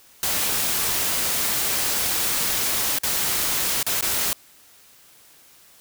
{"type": "noise with dropouts", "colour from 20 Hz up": "white", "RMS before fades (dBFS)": -23, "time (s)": [0.23, 4.33], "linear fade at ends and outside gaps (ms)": 1, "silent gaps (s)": [[2.986, 3.034], [3.829, 3.865], [4.01, 4.025]], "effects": ["white hiss -52 dBFS RMS until 5.8 s"]}